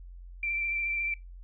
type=tone with vibrato; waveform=sine; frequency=2349 Hz; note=D7; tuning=in tune; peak=-28 dBFS; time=0.43-1.14 s; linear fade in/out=2 ms; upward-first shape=sine; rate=14 Hz; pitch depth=18 cents each way; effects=noise-tail reverb RT60 0.2 s tail -23 dB re dry + added 44 Hz sine -43 dBFS peak until 1.43 s